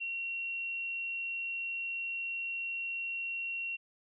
sine tone, 2737 Hz, F7, 36 cents flat, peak -34 dBFS, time 0-3.77 s, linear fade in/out 20 ms, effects none

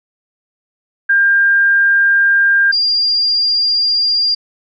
sine tone pair in turn, 1600 / 4795 Hz, G6 / D8, +35 / +35 cents, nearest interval octave + perfect fifth, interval 1900 cents, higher second, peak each -8 / -11 dBFS, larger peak first, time 1.09-2.72 / 2.72-4.35 s, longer neither, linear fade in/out 10 ms, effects none

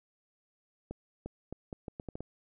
accelerating click train, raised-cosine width 2 ms, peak -26 dBFS, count 9, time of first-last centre 0.91-2.206 s, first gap 350 ms, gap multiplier 0.76, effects none

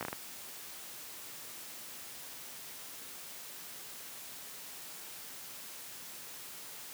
slowing click train, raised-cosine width 0.5 ms, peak -21 dBFS, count 5, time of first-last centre 0.01-0.129 s, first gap 17 ms, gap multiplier 1.39, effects white hiss -47 dBFS RMS until 6.93 s + high-pass 100 Hz 12 dB/octave

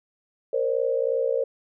sine tone cluster, 465.2 / 528 / 587 Hz, A#4 / C5 / D5, -4 / +16 / -1 cents, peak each -25 / -24 / -30 dBFS, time 0.53-1.44 s, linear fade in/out 5 ms, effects none

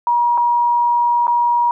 sine tone with dropouts, 955 Hz, A#5, 42 cents sharp, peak -12 dBFS, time 0.07-1.71 s, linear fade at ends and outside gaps 1 ms, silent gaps 0.376-0.379 / 1.269-1.279 s, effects none

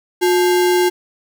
sine tone with sample-and-hold, 359.1 Hz, F4, 48 cents sharp, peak -11 dBFS, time 0.21-0.9 s, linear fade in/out 20 ms, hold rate 1225 Hz, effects none

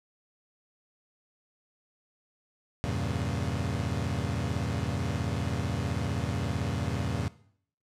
30% pulse chord, E diminished seventh, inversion none, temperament equal, 82.41 / 98 / 116.54 / 138.59 Hz, E2 / G2 / Bb2 / Db3, 0 / 0 / 0 / 0 cents, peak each -32 dBFS, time 2.84-7.28 s, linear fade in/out 0 ms, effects noise-tail reverb RT60 0.6 s tail -18 dB re dry + low-pass 9000 Hz 12 dB/octave

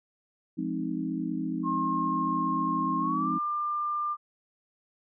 sine chord, F minor seventh, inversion none, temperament equal with one note detuned, 174.61 / 209.3 / 261.6 / 311.1 Hz, F3 / Ab3 / C4 / Eb4, 0 / +14 / 0 / 0 cents, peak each -35 / -36 / -33 / -33 dBFS, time 0.57-3.39 s, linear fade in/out 20 ms
sine tone with pitch glide, 1071 to 1195.2 Hz, C6 to D6, +40 to +30 cents, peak -27 dBFS, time 1.63-4.17 s, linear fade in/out 50 ms, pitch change +190 cents, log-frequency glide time 2.99-3.32 s
effects none

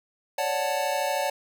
square chord, D major seventh, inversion third, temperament equal, 554.4 / 587.3 / 740 / 880 Hz, C#5 / D5 / F#5 / A5, 0 / 0 / 0 / 0 cents, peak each -31 dBFS, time 0.38-1.3 s, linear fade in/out 5 ms, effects none

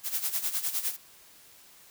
blue noise with tremolo, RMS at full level -28 dBFS, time 0.03-0.97 s, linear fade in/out 50 ms, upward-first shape sine, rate 9.8 Hz, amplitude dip 75%, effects white hiss -55 dBFS RMS until 1.9 s

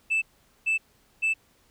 sine tone bursts, 2637 Hz, E7, in tune, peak -19 dBFS, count 3, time 0.1-1.34 s, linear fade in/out 20 ms, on 120 ms, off 440 ms, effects tanh soft clip ceiling -20 dBFS + pink hiss -63 dBFS RMS until 1.7 s

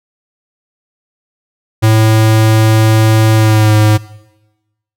square tone with pitch glide, 110 to 106.99 Hz, A2 to A2, 0 to -48 cents, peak -6 dBFS, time 1.82-3.98 s, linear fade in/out 20 ms, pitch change -48 cents, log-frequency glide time 3.35-3.74 s, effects noise-tail reverb RT60 1.0 s tail -19 dB re dry

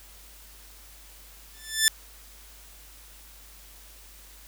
10% pulse tone with exponential growth, 1760 Hz, A6, in tune, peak -6 dBFS, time 1.54-1.88 s, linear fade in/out 0 ms, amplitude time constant 72 ms, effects added 50 Hz sine -51 dBFS peak until 4.47 s + white hiss -51 dBFS RMS until 4.47 s

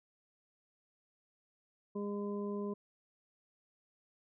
harmonic tone, 203.9 Hz, G#3, 32 cents flat, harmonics 1 / 2 / 3 / 5, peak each -38 / -39 / -50 / -49 dBFS, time 1.95-2.74 s, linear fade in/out 10 ms, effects none

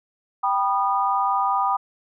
sine chord, G augmented, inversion none, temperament just, 784 / 980 / 1225 Hz, G5 / B5 / D#6, 0 / -14 / -27 cents, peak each -23 dBFS, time 0.43-1.77 s, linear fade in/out 10 ms, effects none

